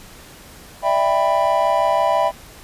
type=chord; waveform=triangle; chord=E minor seventh; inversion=third; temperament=just; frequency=593.3 / 659.3 / 791.1 / 988.9 Hz; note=D5 / E5 / G5 / B5; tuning=+18 / 0 / +16 / +2 cents; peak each=-20 / -17 / -19 / -18 dBFS; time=0.82-2.32 s; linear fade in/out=50 ms; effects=pink hiss -42 dBFS RMS until 2.63 s + resampled to 32000 Hz